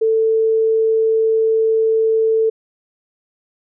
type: tone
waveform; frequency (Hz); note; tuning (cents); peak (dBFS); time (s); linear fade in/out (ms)
sine; 444.4; A4; +17; -12; 0.01-2.5; 10
effects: none